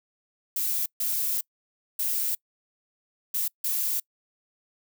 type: noise bursts at uneven times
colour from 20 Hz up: violet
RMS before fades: -27 dBFS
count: 5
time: 0.56-0.86 / 1-1.41 / 1.99-2.35 / 3.34-3.48 / 3.64-4 s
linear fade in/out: 5 ms
effects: noise-tail reverb RT60 0.1 s tail -26 dB re dry